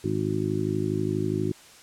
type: harmonic tone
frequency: 52.3 Hz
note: G#1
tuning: 13 cents sharp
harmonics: 2 / 3 / 4 / 5 / 6 / 7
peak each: -31 / -31 / -33 / -35 / -30 / -29 dBFS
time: 0.04-1.52 s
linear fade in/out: 5 ms
effects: white hiss -50 dBFS RMS until 1.82 s + low-pass 9000 Hz 12 dB/octave